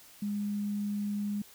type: tone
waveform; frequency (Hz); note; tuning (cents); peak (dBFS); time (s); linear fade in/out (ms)
sine; 205.2; G#3; -21; -30; 0.22-1.42; 5
effects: white hiss -55 dBFS RMS until 1.54 s